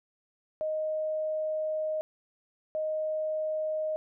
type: tone pair in turn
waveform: sine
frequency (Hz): 622.3 / 622.3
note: D#5 / D#5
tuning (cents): 0 / 0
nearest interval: unison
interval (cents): 0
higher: neither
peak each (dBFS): -28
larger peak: neither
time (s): 0.61-2.01 / 2.75-3.96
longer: first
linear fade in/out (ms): 0
effects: none